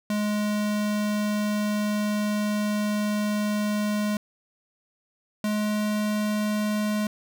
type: tone pair in turn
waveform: square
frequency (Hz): 209.3 / 210.8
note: G#3 / G#3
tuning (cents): +14 / +26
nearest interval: unison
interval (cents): 12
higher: second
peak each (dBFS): -24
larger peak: neither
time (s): 0.1-4.17 / 5.44-7.07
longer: first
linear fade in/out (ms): 2
effects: none